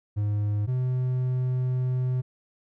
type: tone pair in turn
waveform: triangle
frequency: 103.83 / 127.27 Hz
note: G#2 / C3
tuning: 0 / -48 cents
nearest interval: major third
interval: 352 cents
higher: second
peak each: -21 dBFS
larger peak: neither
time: 0.16-0.67 / 0.67-2.22 s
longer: second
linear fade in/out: 20 ms
effects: none